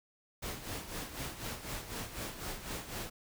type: noise with tremolo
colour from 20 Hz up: pink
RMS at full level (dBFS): -39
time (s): 0.42-3.1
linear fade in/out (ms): 10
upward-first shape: sine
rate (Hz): 4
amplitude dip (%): 65
effects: none